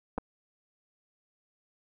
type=clicks; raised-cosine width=1 ms; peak=-19 dBFS; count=2; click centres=0.179 / 0.183 s; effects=none